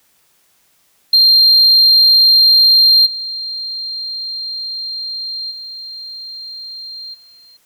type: tone with level steps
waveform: sine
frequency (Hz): 4186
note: C8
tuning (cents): 0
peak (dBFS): -4 / -21 / -27 / -42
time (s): 1.13-7.57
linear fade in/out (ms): 5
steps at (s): 3.05 / 5.5 / 7.13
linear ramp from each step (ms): 20
effects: tanh soft clip ceiling -4 dBFS + white hiss -57 dBFS RMS until 7.65 s